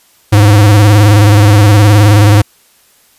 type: tone with vibrato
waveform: square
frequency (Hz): 104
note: G#2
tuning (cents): +3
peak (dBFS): -3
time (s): 0.32-2.42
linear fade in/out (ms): 10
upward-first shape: square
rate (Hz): 19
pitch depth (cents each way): 57
effects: white hiss -48 dBFS RMS until 3.18 s + resampled to 32000 Hz